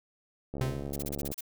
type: click train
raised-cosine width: 2 ms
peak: -24 dBFS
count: 56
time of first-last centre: 0.54-1.318 s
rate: 70.7 Hz
type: tone with exponential decay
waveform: 45% pulse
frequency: 130 Hz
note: C3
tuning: 11 cents flat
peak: -26 dBFS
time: 0.61-1.03 s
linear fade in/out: 2 ms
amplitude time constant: 91 ms
type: noise bursts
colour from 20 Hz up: blue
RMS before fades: -37 dBFS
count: 8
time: 0.93-1.408 s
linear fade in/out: 5 ms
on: 30 ms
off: 34 ms
effects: none